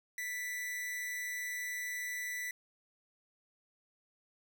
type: tone with amplitude modulation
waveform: 45% pulse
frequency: 1975.5 Hz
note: B6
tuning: in tune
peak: -35 dBFS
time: 0.18-2.51 s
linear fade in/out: 2 ms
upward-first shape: sine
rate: 212 Hz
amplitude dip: 40%
effects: none